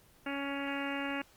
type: harmonic tone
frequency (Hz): 279.2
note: C#4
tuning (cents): +13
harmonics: 1 / 2 / 3 / 4 / 5 / 6 / 7 / 8 / 9 / 10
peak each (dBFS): -37 / -42 / -43 / -46 / -44 / -43 / -45 / -45 / -46 / -44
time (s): 0.26-1.22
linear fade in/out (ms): 5
effects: pink hiss -62 dBFS RMS until 1.36 s + Opus 24 kbps